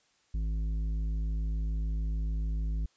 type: tone with tanh clipping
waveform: sine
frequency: 53.4 Hz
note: G#1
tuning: 49 cents sharp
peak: -30 dBFS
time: 0.34-2.86 s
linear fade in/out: 5 ms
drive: 9 dB
effects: white hiss -69 dBFS RMS until 2.96 s + resampled to 16000 Hz